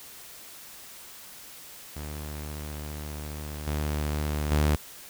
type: tone with level steps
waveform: sawtooth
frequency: 74.8 Hz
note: D2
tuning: 32 cents sharp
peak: -31 / -23 / -17 dBFS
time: 1.96-4.76 s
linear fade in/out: 5 ms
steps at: 3.67 / 4.51 s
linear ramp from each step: 2 ms
effects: white hiss -46 dBFS RMS until 5.09 s